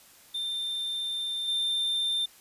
triangle tone with level steps, 3588 Hz, A7, 33 cents sharp, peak -28 / -24 dBFS, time 0.34-2.26 s, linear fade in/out 10 ms, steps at 1.48 s, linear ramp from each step 2 ms, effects white hiss -55 dBFS RMS until 2.4 s + resampled to 32000 Hz

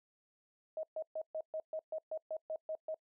sine tone bursts, 631 Hz, D#5, 24 cents sharp, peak -36 dBFS, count 12, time 0.77-2.944 s, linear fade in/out 2 ms, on 62 ms, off 130 ms, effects noise-tail reverb RT60 0.1 s tail -25 dB re dry

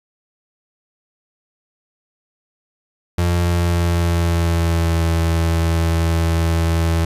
35% pulse tone with pitch glide, 86.9 to 82.78 Hz, F2 to E2, -8 to +8 cents, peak -13 dBFS, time 3.18-7.05 s, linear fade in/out 5 ms, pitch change -84 cents, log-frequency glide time 3.38-5.03 s, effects resampled to 32000 Hz

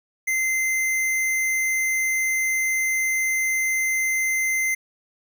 square tone, 2074 Hz, C7, 16 cents flat, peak -21 dBFS, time 0.27-4.75 s, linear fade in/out 10 ms, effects none

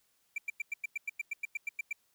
triangle tone bursts, 2349 Hz, D7, in tune, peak -30 dBFS, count 14, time 0.36-1.929 s, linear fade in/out 5 ms, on 22 ms, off 97 ms, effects white hiss -73 dBFS RMS until 2.14 s

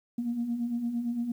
sine beating tone pair, 229.9 / 238.7 Hz, A#3 / A#3, -24 / +41 cents, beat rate 8.8 Hz, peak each -36 / -28 dBFS, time 0.18-1.32 s, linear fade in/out 5 ms, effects tanh soft clip ceiling -22 dBFS + 10-bit

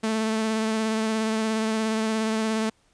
sawtooth tone with vibrato, 220 Hz, A3, in tune, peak -19 dBFS, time 0.03-2.7 s, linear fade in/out 10 ms, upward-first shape triangle, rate 17 Hz, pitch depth 24 cents each way, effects pink hiss -64 dBFS RMS until 2.93 s + resampled to 22050 Hz

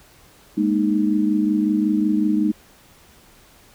sine chord, Ab suspended second, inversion none, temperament equal with one note detuned, 207.7 / 233.1 / 308.6 Hz, Ab3 / Bb3 / Eb4, 0 / 0 / -14 cents, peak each -20 / -24 / -19 dBFS, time 0.57-2.52 s, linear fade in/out 10 ms, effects pink hiss -51 dBFS RMS until 3.74 s

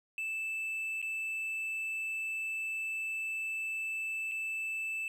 triangle tone with dropouts, 2637 Hz, E7, in tune, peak -32 dBFS, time 0.18-5.08 s, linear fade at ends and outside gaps 1 ms, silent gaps 1.017-1.026 / 4.314-4.318 s, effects none

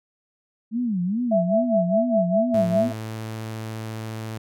sine tone with vibrato, 208.5 Hz, G#3, 7 cents sharp, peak -21 dBFS, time 0.71-2.92 s, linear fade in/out 50 ms, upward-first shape sine, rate 2.4 Hz, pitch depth 300 cents each way
sine tone with tremolo, 662 Hz, E5, 7 cents sharp, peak -16 dBFS, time 1.31-2.93 s, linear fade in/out 10 ms, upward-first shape sine, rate 4.9 Hz, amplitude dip 85%
sawtooth tone with pitch glide, 110 to 110.7 Hz, A2 to A2, 0 to +11 cents, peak -26 dBFS, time 2.54-4.38 s, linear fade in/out 5 ms, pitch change +11 cents, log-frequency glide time 2.93-3.12 s
effects none

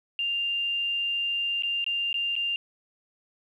sine tone with dropouts, 2794 Hz, F7, in tune, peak -25 dBFS, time 0.19-2.56 s, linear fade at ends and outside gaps 1 ms, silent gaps 1.623-1.634 / 1.843-1.864 / 2.129-2.142 / 2.355-2.363 s, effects 10-bit

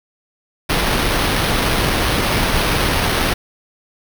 pink noise with sample-and-hold, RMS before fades -17 dBFS, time 0.69-3.34 s, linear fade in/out 10 ms, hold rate 7350 Hz, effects none

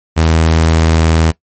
sawtooth tone, 80.9 Hz, E2, 32 cents flat, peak -4 dBFS, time 0.16-1.32 s, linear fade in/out 20 ms, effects noise-tail reverb RT60 0.1 s tail -19 dB re dry + MP3 32 kbps

